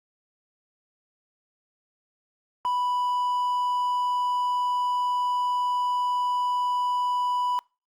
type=tone; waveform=triangle; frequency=987.8 Hz; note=B5; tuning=in tune; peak=-21 dBFS; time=2.65-7.59 s; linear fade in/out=0 ms; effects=noise-tail reverb RT60 0.3 s tail -25 dB re dry + Opus 48 kbps